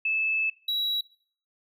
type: tone pair in turn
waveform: sine / triangle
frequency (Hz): 2617 / 3888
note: E7 / B7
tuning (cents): -13 / -28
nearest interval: perfect fifth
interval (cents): 685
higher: second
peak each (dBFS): -23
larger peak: neither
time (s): 0.05-0.5 / 0.68-1.01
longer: first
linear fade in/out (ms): 5
effects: noise-tail reverb RT60 0.5 s tail -19 dB re dry